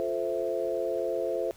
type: chord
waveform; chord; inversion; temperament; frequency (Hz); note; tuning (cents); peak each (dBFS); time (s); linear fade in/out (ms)
sine; F major seventh; none; equal with one note detuned; 351.7 / 440 / 523.3 / 659.3; F4 / A4 / C5 / E5; +12 / 0 / 0 / 0; -34 / -33 / -31 / -33; 0-1.51; 0
effects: pink hiss -55 dBFS RMS until 1.56 s